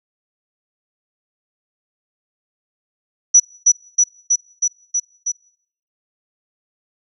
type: tone with echo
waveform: sine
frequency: 5900 Hz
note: F#8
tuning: 6 cents flat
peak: -5 dBFS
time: 3.34-3.4 s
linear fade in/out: 10 ms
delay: 320 ms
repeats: 6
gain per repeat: -2 dB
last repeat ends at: 5.32 s
effects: noise-tail reverb RT60 0.6 s tail -22 dB re dry